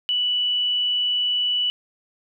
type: tone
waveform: sine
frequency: 2960 Hz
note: F#7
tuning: in tune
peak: -19 dBFS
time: 0.09-1.7 s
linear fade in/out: 0 ms
effects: none